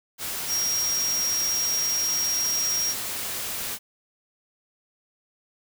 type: tone in noise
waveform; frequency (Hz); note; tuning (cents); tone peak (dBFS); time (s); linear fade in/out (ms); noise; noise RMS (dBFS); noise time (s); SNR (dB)
sine; 5620; F8; +10; -23; 0.47-2.95; 50; white; -31; 0.18-3.79; +5
effects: none